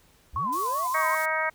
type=linear sweep; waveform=triangle; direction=up; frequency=43.9 to 740 Hz; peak=-33 dBFS; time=0.33-0.88 s; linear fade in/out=10 ms
type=tone with vibrato; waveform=sine; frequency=1066 Hz; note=C6; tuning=32 cents sharp; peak=-25 dBFS; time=0.36-1.15 s; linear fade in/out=2 ms; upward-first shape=sine; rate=5.2 Hz; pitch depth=110 cents each way
type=band-pass noise; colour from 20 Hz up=white; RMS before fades=-40 dBFS; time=0.52-1.26 s; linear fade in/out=10 ms; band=5300 to 16000 Hz; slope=12 dB/octave
type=harmonic tone; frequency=315.3 Hz; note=D#4; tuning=23 cents sharp; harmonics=2 / 3 / 4 / 5 / 6 / 7; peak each=-31 / -31 / -31 / -31 / -31 / -31 dBFS; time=0.94-1.5 s; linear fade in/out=10 ms
effects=pink hiss -60 dBFS RMS until 1.54 s